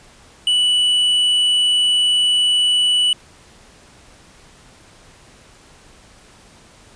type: tone with tanh clipping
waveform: sine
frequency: 2960 Hz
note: F#7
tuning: in tune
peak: -14 dBFS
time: 0.47-3.13 s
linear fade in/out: 2 ms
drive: 6 dB
effects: pink hiss -47 dBFS RMS until 6.95 s + resampled to 22050 Hz